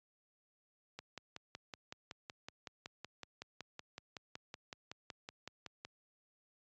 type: click train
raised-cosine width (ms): 0.2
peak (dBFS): -28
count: 27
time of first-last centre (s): 0.99-5.85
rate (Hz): 5.35
effects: high-pass 80 Hz 12 dB/octave + resampled to 16000 Hz